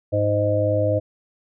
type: harmonic tone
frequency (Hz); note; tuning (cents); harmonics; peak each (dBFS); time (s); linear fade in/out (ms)
103.6; G#2; -4; 1 / 3 / 5 / 6; -22 / -27 / -22 / -22; 0.12-1; 20
effects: none